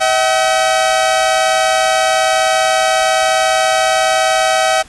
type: tone pair together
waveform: sawtooth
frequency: 640 / 761.1 Hz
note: D#5 / F#5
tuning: +49 / +49 cents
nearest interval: minor third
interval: 300 cents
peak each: -10 dBFS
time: 0-4.83 s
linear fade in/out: 20 ms
effects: pink hiss -41 dBFS RMS until 4.88 s + resampled to 24000 Hz